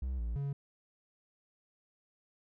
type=tone with pitch steps; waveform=triangle; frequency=64.6 / 57.3 / 140.1 Hz; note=C2 / A#1 / C#3; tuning=-21 / -29 / +19 cents; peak=-31 dBFS; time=0.02-0.53 s; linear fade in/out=5 ms; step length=170 ms; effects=none